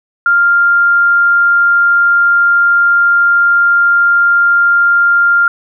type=tone; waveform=sine; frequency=1396.9 Hz; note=F6; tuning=in tune; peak=-6 dBFS; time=0.26-5.48 s; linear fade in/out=2 ms; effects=none